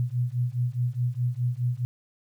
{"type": "beating tone pair", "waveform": "sine", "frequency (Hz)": [120.5, 125.3], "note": ["B2", "B2"], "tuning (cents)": [-42, 25], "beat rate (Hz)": 4.8, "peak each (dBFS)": -27, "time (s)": [0, 1.85], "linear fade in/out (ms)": 0, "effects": ["10-bit"]}